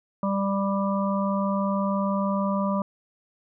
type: harmonic tone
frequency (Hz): 197.1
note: G3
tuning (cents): +10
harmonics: 1 / 3 / 5 / 6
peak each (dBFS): -24 / -29 / -31 / -32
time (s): 0.23-2.82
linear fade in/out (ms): 2
effects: none